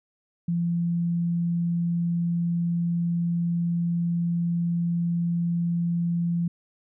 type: tone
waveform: sine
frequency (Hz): 171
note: F3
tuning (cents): -36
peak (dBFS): -22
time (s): 0.48-6.48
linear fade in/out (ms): 5
effects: none